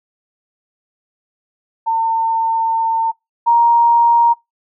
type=tone pair in turn; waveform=sine; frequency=904 / 937.8 Hz; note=A5 / A#5; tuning=+47 / +10 cents; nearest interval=minor second; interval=63 cents; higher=second; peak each=-13 / -8 dBFS; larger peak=second; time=1.86-3.12 / 3.46-4.34 s; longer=first; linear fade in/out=20 ms; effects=noise-tail reverb RT60 0.2 s tail -25 dB re dry